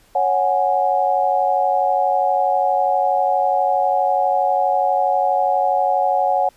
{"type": "chord", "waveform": "sine", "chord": "C# suspended fourth", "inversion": "none", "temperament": "just", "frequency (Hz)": [554.4, 739.2, 831.5], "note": ["C#5", "F#5", "G#5"], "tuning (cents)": [0, -2, 2], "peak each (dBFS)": [-21, -17, -20], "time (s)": [0.15, 6.49], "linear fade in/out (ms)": 5, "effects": ["pink hiss -54 dBFS RMS until 6.56 s", "resampled to 32000 Hz"]}